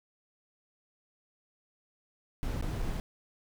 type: noise with dropouts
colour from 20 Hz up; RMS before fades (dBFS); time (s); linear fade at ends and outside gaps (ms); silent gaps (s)
brown; -33; 2.43-3; 0; 2.611-2.625 / 2.819-2.823
effects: none